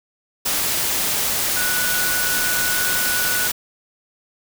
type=tone in noise; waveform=sine; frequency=1475 Hz; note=F#6; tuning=6 cents flat; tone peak=-23 dBFS; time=1.56-3.48 s; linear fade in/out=10 ms; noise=white; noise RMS=-21 dBFS; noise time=0.45-3.52 s; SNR=-5 dB; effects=none